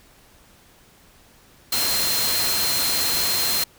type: tone in noise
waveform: sine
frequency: 4170 Hz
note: C8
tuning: 7 cents flat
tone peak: -24 dBFS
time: 1.72-3.64 s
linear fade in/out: 5 ms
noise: white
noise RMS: -23 dBFS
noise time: 1.72-3.64 s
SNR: -4 dB
effects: pink hiss -53 dBFS RMS until 3.78 s